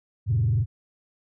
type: tone with frequency modulation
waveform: sine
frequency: 112.1 Hz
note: A2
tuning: 33 cents sharp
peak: -18 dBFS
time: 0.26-0.66 s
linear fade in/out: 50 ms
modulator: 21.9 Hz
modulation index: 0.96
effects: tanh soft clip ceiling -15 dBFS